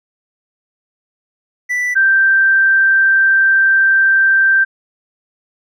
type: tone pair in turn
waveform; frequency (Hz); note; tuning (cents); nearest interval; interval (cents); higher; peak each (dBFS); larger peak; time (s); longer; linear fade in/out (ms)
triangle / sine; 1975.5 / 1568; B6 / G6; 0 / 0; major third; 400; first; -13 / -8; second; 1.69-1.95 / 1.95-4.65; second; 20
effects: none